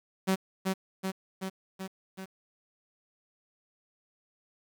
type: tone with echo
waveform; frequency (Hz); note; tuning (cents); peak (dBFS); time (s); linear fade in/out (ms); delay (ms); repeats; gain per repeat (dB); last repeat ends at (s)
sawtooth; 190; F#3; +46; -20; 0.27-0.36; 20; 380; 5; -3; 2.26
effects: 9-bit